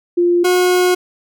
sine / 40% pulse tone pair in turn, 349.2 / 361.9 Hz, F4 / F#4, 0 / -38 cents, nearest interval minor second, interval 62 cents, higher second, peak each -10 dBFS, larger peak neither, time 0.17-0.44 / 0.44-0.95 s, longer second, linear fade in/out 10 ms, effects none

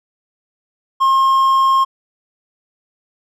triangle tone with hard clipping, 1070 Hz, C6, 38 cents sharp, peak -11 dBFS, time 1-1.85 s, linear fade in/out 20 ms, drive 6 dB, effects none

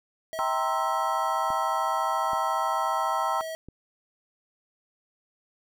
square tone, 644 Hz, E5, 41 cents flat, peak -33 dBFS, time 0.33-3.55 s, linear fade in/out 0 ms
sine chord, C dominant seventh, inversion second, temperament equal, 784 / 932.3 / 1046.5 / 1318.5 Hz, G5 / Bb5 / C6 / E6, 0 / 0 / 0 / 0 cents, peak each -30 dBFS, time 0.39-3.41 s, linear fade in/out 0 ms
clicks, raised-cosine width 3 ms, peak -30 dBFS, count 3, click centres 1.504 / 2.333 / 3.686 s
effects none

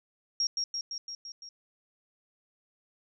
sine tone with echo, 5588 Hz, F8, in tune, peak -25 dBFS, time 0.4-0.47 s, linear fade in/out 2 ms, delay 170 ms, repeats 6, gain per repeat -3 dB, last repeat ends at 1.49 s, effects none

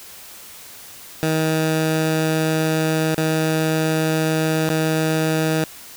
15% pulse tone with dropouts, 158.4 Hz, D#3, 31 cents sharp, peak -11 dBFS, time 1.23-5.64 s, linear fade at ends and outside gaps 0 ms, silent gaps 3.145-3.179 / 4.69-4.7 s, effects white hiss -40 dBFS RMS until 5.96 s

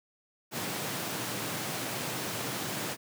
pink high-pass noise, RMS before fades -35 dBFS, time 0.51-2.97 s, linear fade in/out 50 ms, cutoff 110 Hz, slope 48 dB/octave, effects none

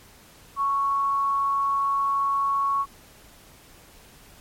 sine tone with amplitude modulation, 1108.7 Hz, C#6, in tune, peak -19 dBFS, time 0.56-2.86 s, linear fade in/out 50 ms, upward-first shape sine, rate 234 Hz, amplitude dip 30%, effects pink hiss -51 dBFS RMS until 4.4 s + MP3 64 kbps

